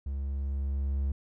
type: tone with level ramp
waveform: triangle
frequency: 68.9 Hz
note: C#2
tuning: 10 cents flat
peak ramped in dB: -29 to -24 dBFS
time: 0.06-1.12 s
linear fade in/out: 5 ms
effects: none